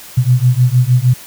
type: beating tone pair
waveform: sine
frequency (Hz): 121.9 / 128.4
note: B2 / C3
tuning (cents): -22 / -32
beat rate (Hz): 6.5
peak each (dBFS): -11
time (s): 0.17-1.14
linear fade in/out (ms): 10
effects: white hiss -35 dBFS RMS until 1.26 s